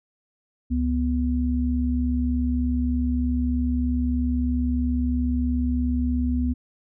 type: tone pair together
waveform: sine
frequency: 70.09 / 246.9 Hz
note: C#2 / B3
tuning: +20 / 0 cents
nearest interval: octave + minor seventh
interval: 2180 cents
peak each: -23 dBFS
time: 0.7-6.54 s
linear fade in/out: 20 ms
effects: none